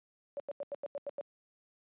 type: tone bursts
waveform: sine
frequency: 568 Hz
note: C#5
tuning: 42 cents sharp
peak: -35 dBFS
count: 8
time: 0.37-1.21 s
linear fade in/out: 0 ms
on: 28 ms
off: 88 ms
effects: high-pass 200 Hz 12 dB/octave + resampled to 8000 Hz